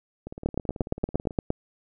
two click trains, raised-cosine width 2 ms, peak -10 / -23 dBFS, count 10 / 20, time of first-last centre 0.46-1.504 / 0.27-1.308 s, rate 8.62 / 18.3 Hz, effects none

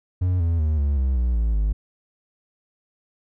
triangle tone with pitch steps, 90.8 / 83.75 / 77.24 / 71.24 / 65.71 / 60.6 / 55.89 / 51.55 Hz, F#2 / E2 / D#2 / C#2 / C2 / B1 / A1 / G#1, -32 / +28 / -12 / +48 / +8 / -32 / +28 / -12 cents, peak -16 dBFS, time 0.21-1.73 s, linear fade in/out 10 ms, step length 190 ms, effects none

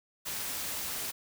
white noise, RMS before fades -36 dBFS, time 0.25-1.12 s, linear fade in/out 20 ms, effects none

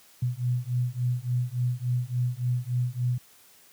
sine beating tone pair, 121.8 / 125.3 Hz, B2 / B2, -24 / +25 cents, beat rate 3.5 Hz, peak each -27 dBFS, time 0.22-3.18 s, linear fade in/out 5 ms, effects white hiss -56 dBFS RMS until 3.72 s + high-pass 80 Hz 12 dB/octave

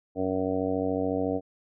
harmonic tone, 93.9 Hz, F#2, 26 cents sharp, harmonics 1 / 2 / 3 / 4 / 5 / 6 / 7 / 8, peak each -38 / -37 / -29 / -40 / -30 / -35 / -34 / -38 dBFS, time 0.15-1.41 s, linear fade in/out 50 ms, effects none

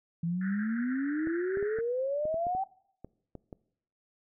sine exponential sweep, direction up, 164.81 to 784 Hz, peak -28 dBFS, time 0.23-2.64 s, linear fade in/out 5 ms
pink band-pass noise, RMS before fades -44 dBFS, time 0.41-1.81 s, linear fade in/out 5 ms, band 1400 to 1900 Hz, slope 96 dB/octave
clicks, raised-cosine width 2 ms, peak -29 dBFS, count 11, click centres 1.272 / 1.572 / 1.627 / 1.787 / 2.254 / 2.343 / 2.468 / 2.55 / 3.046 / 3.353 / 3.528 s
effects noise-tail reverb RT60 0.7 s tail -22 dB re dry

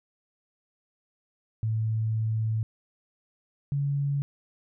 sine tone pair in turn, 110.5 / 141.35 Hz, A2 / C#3, +8 / +34 cents, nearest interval major third, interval 426 cents, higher second, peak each -24 dBFS, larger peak neither, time 1.63-2.63 / 3.72-4.22 s, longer first, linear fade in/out 0 ms, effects none

